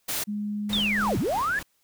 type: noise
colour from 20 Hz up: white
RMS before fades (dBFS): -29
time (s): 0.08-0.24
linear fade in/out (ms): 10
type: tone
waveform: sine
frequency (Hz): 207.7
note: G#3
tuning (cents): 0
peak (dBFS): -27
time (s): 0.27-1.17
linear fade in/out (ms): 20
type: noise with tremolo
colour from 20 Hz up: pink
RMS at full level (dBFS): -36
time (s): 0.69-1.63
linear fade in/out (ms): 5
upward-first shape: sine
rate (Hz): 3.3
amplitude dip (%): 45
type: linear two-way sweep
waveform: sine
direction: down then up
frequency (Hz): 3729 to 84.1 to 1774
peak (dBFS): -23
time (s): 0.73-1.59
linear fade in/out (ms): 0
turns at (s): 1.18
effects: white hiss -69 dBFS RMS until 1.83 s